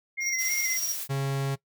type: tone with vibrato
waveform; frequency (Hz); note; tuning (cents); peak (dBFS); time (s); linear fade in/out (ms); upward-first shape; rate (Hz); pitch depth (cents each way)
sine; 2093; C7; 0; -28; 0.17-0.78; 20; square; 3.1; 33
type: tone with tremolo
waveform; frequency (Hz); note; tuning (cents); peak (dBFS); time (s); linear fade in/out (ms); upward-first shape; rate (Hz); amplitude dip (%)
square; 5670; F8; +25; -28; 0.2-0.97; 50; square; 16; 50
type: noise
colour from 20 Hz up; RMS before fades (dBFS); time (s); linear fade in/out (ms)
blue; -34; 0.37-1.08; 50
type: tone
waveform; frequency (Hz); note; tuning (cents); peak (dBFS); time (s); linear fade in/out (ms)
45% pulse; 137.2; C#3; -17; -26; 1.09-1.56; 20
effects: noise-tail reverb RT60 0.1 s tail -20 dB re dry